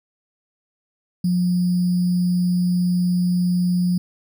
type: tone with sample-and-hold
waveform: sine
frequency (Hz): 178.4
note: F3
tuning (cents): +37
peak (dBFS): -16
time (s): 1.24-3.98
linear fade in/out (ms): 5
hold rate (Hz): 4900
effects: none